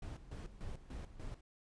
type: noise with tremolo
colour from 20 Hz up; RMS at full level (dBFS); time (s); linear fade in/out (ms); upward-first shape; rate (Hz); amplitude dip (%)
brown; -44; 0.02-1.41; 5; square; 3.4; 75
effects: resampled to 22050 Hz